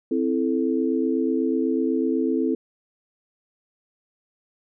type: chord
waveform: sine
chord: A minor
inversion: first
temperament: equal with one note detuned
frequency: 261.6 / 329.6 / 438 Hz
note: C4 / E4 / A4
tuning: 0 / 0 / -8 cents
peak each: -23 / -24 / -26 dBFS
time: 0.11-2.55 s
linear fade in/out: 5 ms
effects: none